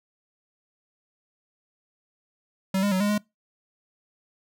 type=tone with pitch steps; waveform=square; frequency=191.1 / 203.3 / 186.7 / 205.5 / 208.8 Hz; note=G3 / G#3 / F#3 / G#3 / G#3; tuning=-44 / -37 / +16 / -18 / +10 cents; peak=-22 dBFS; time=2.74-3.18 s; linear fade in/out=5 ms; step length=88 ms; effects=noise-tail reverb RT60 0.2 s tail -23 dB re dry